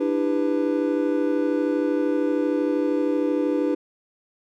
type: chord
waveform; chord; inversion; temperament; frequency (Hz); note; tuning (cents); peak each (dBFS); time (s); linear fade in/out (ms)
triangle; E minor seventh; third; just; 296.7 / 329.6 / 395.6 / 494.4; D4 / E4 / G4 / B4; +18 / 0 / +16 / +2; -21 / -25 / -26 / -24; 0-3.75; 10
effects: none